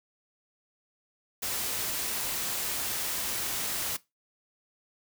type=noise; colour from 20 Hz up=white; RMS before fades=-32 dBFS; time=1.42-3.97 s; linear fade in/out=10 ms; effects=noise-tail reverb RT60 0.2 s tail -19 dB re dry